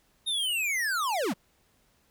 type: linear sweep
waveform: square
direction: down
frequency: 3729 to 146.83 Hz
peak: -27 dBFS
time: 0.26-1.34 s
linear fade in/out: 20 ms
effects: pink hiss -67 dBFS RMS until 2.1 s